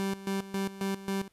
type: tone with tremolo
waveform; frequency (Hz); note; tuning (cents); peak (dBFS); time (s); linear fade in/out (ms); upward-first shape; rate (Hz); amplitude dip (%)
30% pulse; 195.1; G3; -8; -26; 0-1.28; 0; square; 3.7; 80
effects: pink hiss -70 dBFS RMS until 1.32 s + resampled to 32000 Hz